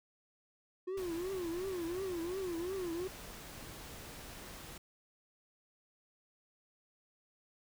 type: tone with vibrato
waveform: triangle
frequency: 358.2 Hz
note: F4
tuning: 44 cents sharp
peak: -34 dBFS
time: 0.87-3.08 s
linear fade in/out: 10 ms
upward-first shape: triangle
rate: 2.8 Hz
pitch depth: 170 cents each way
type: noise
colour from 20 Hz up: pink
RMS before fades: -49 dBFS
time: 0.97-4.78 s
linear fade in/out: 5 ms
effects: none